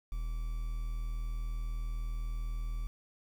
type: tone with quantisation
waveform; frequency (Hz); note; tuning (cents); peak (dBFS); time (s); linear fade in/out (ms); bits
triangle; 40.01; D#1; +49; -31; 0.12-2.87; 0; 9
effects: none